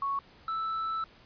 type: tone pair in turn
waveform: sine / triangle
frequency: 1108.7 / 1318.5 Hz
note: C#6 / E6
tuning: 0 / 0 cents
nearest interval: minor third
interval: 300 cents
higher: second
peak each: -28 dBFS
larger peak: neither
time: 0.02-0.19 / 0.48-1.04 s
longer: second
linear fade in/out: 2 ms
effects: pink hiss -57 dBFS RMS until 1.25 s + resampled to 11025 Hz